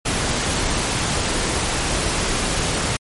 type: noise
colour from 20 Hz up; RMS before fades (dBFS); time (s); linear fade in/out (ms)
pink; -21; 0.05-2.97; 10
effects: MP3 48 kbps